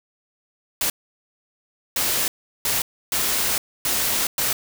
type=noise bursts at uneven times; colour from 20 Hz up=white; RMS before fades=-22 dBFS; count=6; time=0.81-0.9 / 1.96-2.28 / 2.65-2.82 / 3.12-3.58 / 3.85-4.27 / 4.38-4.53 s; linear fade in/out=2 ms; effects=none